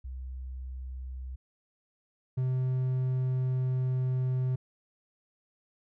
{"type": "tone pair in turn", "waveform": ["sine", "triangle"], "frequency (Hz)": [64.3, 128.6], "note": ["C2", "C3"], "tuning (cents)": [-30, -30], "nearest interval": "octave", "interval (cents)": 1200, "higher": "second", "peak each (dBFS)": [-36, -24], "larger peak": "second", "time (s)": [[0.04, 1.36], [2.37, 4.56]], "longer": "second", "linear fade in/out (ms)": 10, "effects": []}